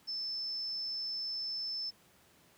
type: tone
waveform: sine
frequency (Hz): 5274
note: E8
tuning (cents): 0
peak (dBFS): -35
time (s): 0.07-1.91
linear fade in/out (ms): 20
effects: pink hiss -64 dBFS RMS until 2.57 s + high-pass 100 Hz 12 dB/octave